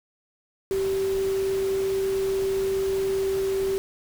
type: tone in noise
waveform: sine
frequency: 386.7 Hz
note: G4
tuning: 24 cents flat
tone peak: -22 dBFS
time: 0.71-3.78 s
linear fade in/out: 0 ms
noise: pink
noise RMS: -38 dBFS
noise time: 0.71-3.78 s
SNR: +13 dB
effects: none